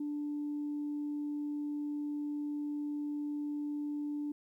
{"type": "tone", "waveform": "sine", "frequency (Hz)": 293.7, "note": "D4", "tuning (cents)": 0, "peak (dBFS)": -33, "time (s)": [0, 4.32], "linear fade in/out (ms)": 5, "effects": ["tanh soft clip ceiling -30 dBFS", "12-bit"]}